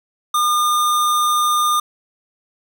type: tone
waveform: square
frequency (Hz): 1211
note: D#6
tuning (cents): -47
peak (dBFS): -15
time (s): 0.34-1.8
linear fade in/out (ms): 5
effects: none